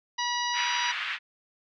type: harmonic tone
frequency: 968 Hz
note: B5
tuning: 35 cents flat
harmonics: 1 / 2 / 3 / 4 / 5 / 6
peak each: -30 / -33 / -35 / -36 / -37 / -38 dBFS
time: 0.18-0.92 s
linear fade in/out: 10 ms
type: band-pass noise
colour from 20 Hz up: pink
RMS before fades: -32 dBFS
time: 0.53-1.19 s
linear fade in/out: 50 ms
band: 1500 to 3000 Hz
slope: 24 dB/octave
effects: none